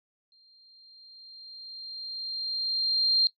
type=tone with exponential growth; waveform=sine; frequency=4186 Hz; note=C8; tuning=in tune; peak=-18 dBFS; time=0.32-3.27 s; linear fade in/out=1 ms; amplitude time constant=640 ms; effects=noise-tail reverb RT60 0.1 s tail -17 dB re dry